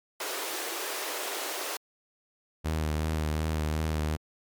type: high-pass noise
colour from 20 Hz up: pink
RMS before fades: -34 dBFS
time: 0.2-1.77 s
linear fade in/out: 5 ms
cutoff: 330 Hz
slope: 48 dB/octave
type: tone with vibrato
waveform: sawtooth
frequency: 77.78 Hz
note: D#2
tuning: in tune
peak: -23 dBFS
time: 2.64-4.17 s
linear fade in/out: 20 ms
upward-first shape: sine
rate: 2.7 Hz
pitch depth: 29 cents each way
effects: MP3 96 kbps